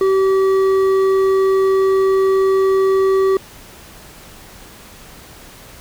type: tone with hard clipping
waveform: triangle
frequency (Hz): 384.3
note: G4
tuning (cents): -34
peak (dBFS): -13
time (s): 0.01-3.37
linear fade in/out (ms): 2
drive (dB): 11
effects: pink hiss -40 dBFS RMS until 5.8 s